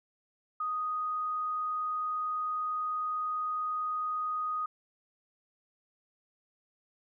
sine tone, 1244.5 Hz, D#6, in tune, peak -30 dBFS, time 0.6-4.66 s, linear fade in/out 5 ms, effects none

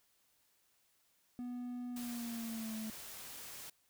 triangle tone with pitch glide, 245.5 to 218.7 Hz, B3 to A3, -10 to -10 cents, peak -38 dBFS, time 1.39-2.9 s, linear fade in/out 0 ms, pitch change -200 cents, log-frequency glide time 1.92-2.77 s
white noise, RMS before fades -49 dBFS, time 1.96-3.7 s, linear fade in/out 5 ms
effects white hiss -74 dBFS RMS until 3.89 s

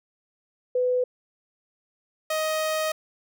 sine / sawtooth tone pair in turn, 500 / 626.7 Hz, B4 / D#5, +21 / +12 cents, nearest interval major third, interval 391 cents, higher second, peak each -20 dBFS, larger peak neither, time 0.75-1.04 / 2.3-2.92 s, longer second, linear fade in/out 5 ms, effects none

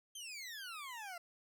20% pulse exponential sweep, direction down, 3200 to 674 Hz, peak -40 dBFS, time 0.15-1.18 s, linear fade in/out 5 ms, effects none

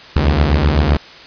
sawtooth beating tone pair, 69 / 76.9 Hz, C#2 / D#2, -7 / -20 cents, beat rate 7.9 Hz, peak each -10 dBFS, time 0.16-0.97 s, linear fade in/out 0 ms, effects white hiss -37 dBFS RMS until 1.26 s + resampled to 11025 Hz

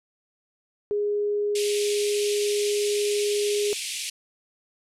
sine tone, 413 Hz, G#4, 10 cents flat, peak -22 dBFS, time 0.91-3.73 s, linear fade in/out 0 ms
pink band-pass noise, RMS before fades -32 dBFS, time 1.55-4.1 s, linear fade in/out 5 ms, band 2300 to 11000 Hz, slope 48 dB/octave
effects none

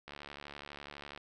click train, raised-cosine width 0.3 ms, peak -29 dBFS, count 80, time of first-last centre 0.08-1.176 s, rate 72.1 Hz, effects none

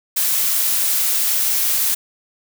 blue noise, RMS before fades -18 dBFS, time 0.16-1.95 s, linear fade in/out 10 ms, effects none

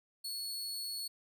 sawtooth tone, 4387 Hz, C#8, 19 cents flat, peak -35 dBFS, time 0.24-1.08 s, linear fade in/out 10 ms, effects none

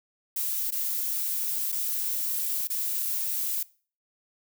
violet noise with dropouts, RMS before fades -29 dBFS, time 0.36-3.63 s, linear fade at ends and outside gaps 5 ms, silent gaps 0.707-0.721 / 1.719-1.724 / 2.673-2.7 s, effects noise-tail reverb RT60 0.4 s tail -21 dB re dry

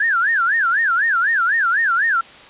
sine tone with vibrato, 1578 Hz, G6, 11 cents sharp, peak -14 dBFS, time 0-2.21 s, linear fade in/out 5 ms, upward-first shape sine, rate 4 Hz, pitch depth 280 cents each way, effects white hiss -41 dBFS RMS until 2.49 s + resampled to 8000 Hz

